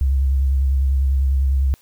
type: tone with vibrato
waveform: sine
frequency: 67.4 Hz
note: C#2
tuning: 48 cents flat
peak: -14 dBFS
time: 0.01-1.74 s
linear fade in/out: 0 ms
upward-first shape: sine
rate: 10 Hz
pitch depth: 43 cents each way
effects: white hiss -55 dBFS RMS until 1.81 s